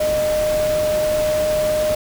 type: tone in noise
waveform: sine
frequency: 612 Hz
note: D#5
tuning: 29 cents flat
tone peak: -16 dBFS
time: 0-1.95 s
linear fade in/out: 5 ms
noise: pink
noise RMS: -28 dBFS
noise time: 0-1.95 s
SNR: +9 dB
effects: none